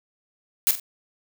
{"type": "noise with echo", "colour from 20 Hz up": "blue", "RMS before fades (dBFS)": -18, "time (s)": [0.67, 0.71], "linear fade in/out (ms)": 0, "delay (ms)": 44, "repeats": 2, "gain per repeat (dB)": -10, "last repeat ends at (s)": 0.798, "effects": []}